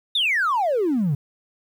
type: exponential sweep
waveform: triangle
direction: down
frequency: 3768 to 133 Hz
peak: -15 dBFS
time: 0.15-1.15 s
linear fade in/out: 5 ms
effects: tanh soft clip ceiling -15 dBFS + 9-bit